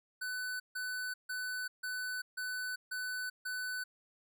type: tone bursts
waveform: square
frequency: 1500 Hz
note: F#6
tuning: 23 cents sharp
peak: -37 dBFS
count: 7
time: 0.21-3.84 s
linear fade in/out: 10 ms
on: 390 ms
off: 150 ms
effects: none